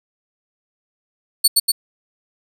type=tone with echo; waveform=20% pulse; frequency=4435 Hz; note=C#8; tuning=in tune; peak=-3 dBFS; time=1.44-1.48 s; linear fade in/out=10 ms; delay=120 ms; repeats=2; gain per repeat=-2 dB; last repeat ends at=1.72 s; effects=none